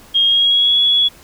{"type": "tone with pitch glide", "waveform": "sine", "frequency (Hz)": [3245, 3373], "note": ["G#7", "G#7"], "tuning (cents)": [-41, 26], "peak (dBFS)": -10, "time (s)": [0.14, 1.09], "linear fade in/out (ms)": 20, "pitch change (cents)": 67, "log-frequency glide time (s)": [0.25, 0.78], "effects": ["pink hiss -44 dBFS RMS until 1.23 s"]}